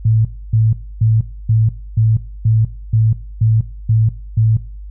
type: tone bursts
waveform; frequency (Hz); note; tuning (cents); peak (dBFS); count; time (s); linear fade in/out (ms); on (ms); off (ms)
sine; 110.9; A2; +14; -9; 10; 0.05-4.57; 5; 200; 280
effects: noise-tail reverb RT60 0.4 s tail -18 dB re dry + added 50 Hz sine -28 dBFS peak until 4.9 s